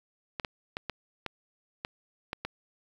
clicks, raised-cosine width 0.3 ms, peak -17 dBFS, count 8, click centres 0.398 / 0.448 / 0.769 / 0.897 / 1.263 / 1.849 / 2.331 / 2.45 s, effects 8-bit

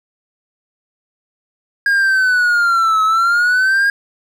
triangle linear two-way sweep, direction down then up, 1632 to 1283 to 1632 Hz, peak -9 dBFS, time 1.86-3.9 s, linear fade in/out 2 ms, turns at 3.03 s, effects none

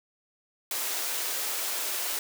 white high-pass noise, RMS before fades -31 dBFS, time 0.71-2.19 s, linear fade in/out 2 ms, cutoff 340 Hz, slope 24 dB/octave, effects none

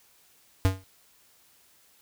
square tone with exponential decay, 94.8 Hz, F#2, 43 cents sharp, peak -16 dBFS, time 0.65-0.84 s, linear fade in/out 0 ms, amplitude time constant 40 ms, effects white hiss -61 dBFS RMS until 2.01 s

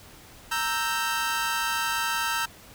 sawtooth chord, E diminished, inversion second, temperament equal with one note detuned, 927.5 / 1318.5 / 1568 Hz, Bb5 / E6 / G6, -9 / 0 / 0 cents, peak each -26 dBFS, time 0.51-2.46 s, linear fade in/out 10 ms, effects pink hiss -49 dBFS RMS until 2.74 s

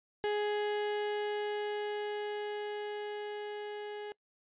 35% pulse tone with level ramp, 416.9 Hz, G#4, 7 cents sharp, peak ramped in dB -28 to -38 dBFS, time 0.24-4.12 s, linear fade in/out 0 ms, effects noise-tail reverb RT60 0.1 s tail -23 dB re dry + resampled to 8000 Hz

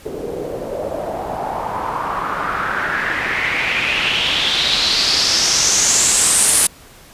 white noise with low-pass filter sweep, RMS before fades -18 dBFS, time 0.05-6.67 s, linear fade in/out 5 ms, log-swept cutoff 400 to 10000 Hz, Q 4.2, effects pink hiss -43 dBFS RMS until 7.13 s + resampled to 32000 Hz

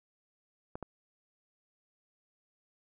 clicks, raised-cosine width 1 ms, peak -25 dBFS, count 2, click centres 0.755 / 0.827 s, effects none

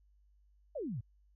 sine exponential sweep, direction down, 664 to 97.7 Hz, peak -36 dBFS, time 0.75-1.01 s, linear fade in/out 10 ms, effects added 50 Hz sine -64 dBFS peak until 1.35 s

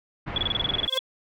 pink low-pass noise, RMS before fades -33 dBFS, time 0.26-0.88 s, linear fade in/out 20 ms, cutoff 2600 Hz, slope 24 dB/octave
sine tone bursts, 3381 Hz, G#7, 30 cents sharp, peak -21 dBFS, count 14, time 0.36-0.991 s, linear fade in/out 2 ms, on 20 ms, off 27 ms
clicks, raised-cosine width 2 ms, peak -25 / -24 dBFS, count 2, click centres 0.408 / 0.715 s
sawtooth tone with exponential growth, 523.3 Hz, C5, in tune, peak -20 dBFS, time 0.82-0.98 s, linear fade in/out 5 ms, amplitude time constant 34 ms
effects none

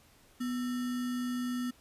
sine tone with sample-and-hold, 246.9 Hz, B3, in tune, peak -31 dBFS, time 0.4-1.71 s, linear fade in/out 10 ms, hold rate 1575 Hz, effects pink hiss -62 dBFS RMS until 1.8 s + resampled to 32000 Hz

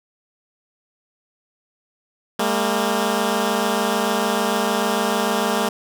10% pulse tone pair together, 202.6 / 229.3 Hz, G#3 / A#3, -43 / -28 cents, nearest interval major second, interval 215 cents, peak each -13 dBFS, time 2.39-5.69 s, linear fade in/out 5 ms, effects none

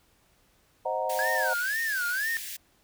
sine chord, C half-diminished seventh, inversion none, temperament equal, 523.3 / 622.3 / 740 / 932.3 Hz, C5 / Eb5 / Gb5 / Bb5, 0 / 0 / 0 / 0 cents, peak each -32 dBFS, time 0.85-1.54 s, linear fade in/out 10 ms
white high-pass noise, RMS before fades -38 dBFS, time 1.09-2.57 s, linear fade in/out 10 ms, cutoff 1600 Hz, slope 96 dB/octave
triangle tone with vibrato, 1615 Hz, G#6, 49 cents flat, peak -25 dBFS, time 1.19-2.37 s, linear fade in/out 0 ms, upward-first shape sine, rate 2 Hz, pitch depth 230 cents each way
effects pink hiss -65 dBFS RMS until 2.83 s

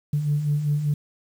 sine beating tone pair, 143 / 148.1 Hz, D3 / D3, -46 / +15 cents, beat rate 5.1 Hz, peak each -28 / -20 dBFS, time 0.13-0.94 s, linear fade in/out 5 ms, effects tanh soft clip ceiling -14 dBFS + 8-bit

